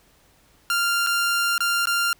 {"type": "tone with dropouts", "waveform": "sawtooth", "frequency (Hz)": 1393, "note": "F6", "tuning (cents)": -5, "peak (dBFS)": -16, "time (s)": [0.7, 2.13], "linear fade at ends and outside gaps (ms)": 1, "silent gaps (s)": [[1.065, 1.07], [1.58, 1.605], [1.856, 1.871]], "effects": ["pink hiss -58 dBFS RMS until 2.19 s"]}